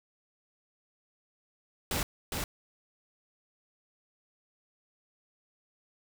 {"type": "noise with echo", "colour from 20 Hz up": "pink", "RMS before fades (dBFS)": -31, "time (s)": [1.91, 2.03], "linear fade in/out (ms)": 2, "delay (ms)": 410, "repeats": 1, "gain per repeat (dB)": -3, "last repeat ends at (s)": 2.44, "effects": []}